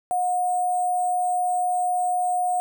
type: tone with sample-and-hold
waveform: sine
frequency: 722 Hz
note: F#5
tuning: 43 cents flat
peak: -20 dBFS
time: 0.11-2.6 s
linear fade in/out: 0 ms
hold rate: 8820 Hz
effects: none